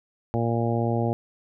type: harmonic tone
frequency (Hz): 116.7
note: A#2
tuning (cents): +2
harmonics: 1 / 2 / 3 / 4 / 5 / 6 / 7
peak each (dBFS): -25 / -28 / -30 / -31 / -32 / -33 / -33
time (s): 0.34-1.13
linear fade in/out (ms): 0
effects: none